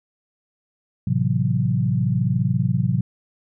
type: chord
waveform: sine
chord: F# half-diminished seventh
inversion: first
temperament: equal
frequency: 110 / 130.81 / 164.81 / 185 Hz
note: A2 / C3 / E3 / F#3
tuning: 0 / 0 / 0 / 0 cents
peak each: -23 / -21 / -25 / -24 dBFS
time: 1.07-3.01 s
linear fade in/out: 5 ms
effects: none